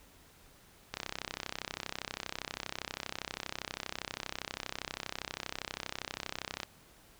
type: click train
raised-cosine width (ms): 0.2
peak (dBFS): -18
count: 186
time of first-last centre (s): 0.94-6.632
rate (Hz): 32.5
effects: pink hiss -60 dBFS RMS until 7.19 s